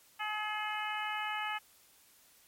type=harmonic tone; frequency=425 Hz; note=G#4; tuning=40 cents sharp; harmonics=2 / 3 / 4 / 5 / 6 / 7; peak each=-38 / -40 / -41 / -42 / -43 / -43 dBFS; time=0.19-1.59 s; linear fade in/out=20 ms; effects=white hiss -63 dBFS RMS until 2.47 s + MP3 64 kbps